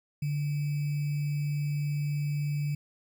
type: tone with sample-and-hold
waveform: sine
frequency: 146.1 Hz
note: D3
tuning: 9 cents flat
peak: -27 dBFS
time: 0.22-2.75 s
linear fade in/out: 5 ms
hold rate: 2450 Hz
effects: none